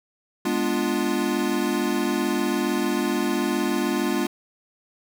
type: chord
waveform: square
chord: G# diminished seventh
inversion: none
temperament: equal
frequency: 207.7 / 246.9 / 293.7 / 349.2 Hz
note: G#3 / B3 / D4 / F4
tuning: 0 / 0 / 0 / 0 cents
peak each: -29 / -28 / -28 / -27 dBFS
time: 0.45-4.27 s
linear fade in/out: 5 ms
effects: none